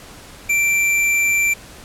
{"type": "tone", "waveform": "square", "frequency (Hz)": 2349, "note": "D7", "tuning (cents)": 0, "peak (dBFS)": -15, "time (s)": [0.49, 1.54], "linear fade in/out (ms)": 10, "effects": ["pink hiss -40 dBFS RMS until 1.84 s", "low-pass 12000 Hz 12 dB/octave"]}